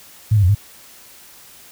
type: tone with pitch steps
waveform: sine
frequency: 108.4 / 102.2 / 88.8 / 102.3 Hz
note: A2 / G#2 / F2 / G#2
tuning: -25 / -27 / +29 / -26 cents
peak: -10 dBFS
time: 0.31-0.55 s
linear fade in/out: 10 ms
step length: 60 ms
effects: white hiss -44 dBFS RMS until 1.71 s